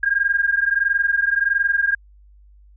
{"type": "tone pair together", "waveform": "sine", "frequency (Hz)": [1607, 1628.5], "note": ["G6", "G#6"], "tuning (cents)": [43, -34], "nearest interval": "unison", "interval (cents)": 23, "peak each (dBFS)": -19, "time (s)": [0.03, 1.95], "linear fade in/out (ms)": 5, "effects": ["added 50 Hz sine -46 dBFS peak until 2.76 s"]}